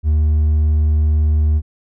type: tone with hard clipping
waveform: sine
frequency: 76.5 Hz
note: D#2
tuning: 29 cents flat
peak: -12 dBFS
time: 0.03-1.62 s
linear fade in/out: 50 ms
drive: 2 dB
effects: none